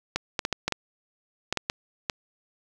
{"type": "clicks", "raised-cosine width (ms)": 0.2, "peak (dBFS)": -8, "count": 10, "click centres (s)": [0.16, 0.392, 0.451, 0.527, 0.68, 0.723, 1.526, 1.573, 1.699, 2.098], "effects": ["7-bit"]}